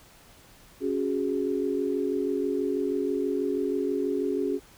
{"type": "chord", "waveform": "sine", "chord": "C# suspended fourth", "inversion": "none", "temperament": "just", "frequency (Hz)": [277.2, 369.6, 415.8], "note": ["C#4", "F#4", "G#4"], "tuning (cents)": [0, -2, 2], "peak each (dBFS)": -29, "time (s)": [0.8, 4.6], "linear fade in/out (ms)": 50, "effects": ["pink hiss -54 dBFS RMS until 4.77 s"]}